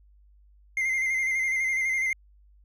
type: tone with vibrato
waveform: triangle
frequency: 2091 Hz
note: C7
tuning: 2 cents flat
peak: -22 dBFS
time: 0.77-2.13 s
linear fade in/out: 2 ms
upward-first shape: square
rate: 12 Hz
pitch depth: 30 cents each way
effects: added 50 Hz sine -54 dBFS peak until 2.64 s